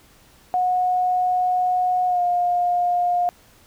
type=tone with pitch glide; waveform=sine; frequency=729 to 709.1 Hz; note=F#5 to F5; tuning=-26 to +26 cents; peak=-17 dBFS; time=0.54-3.29 s; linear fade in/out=0 ms; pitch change=-48 cents; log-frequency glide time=2.07-2.21 s; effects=pink hiss -53 dBFS RMS until 3.66 s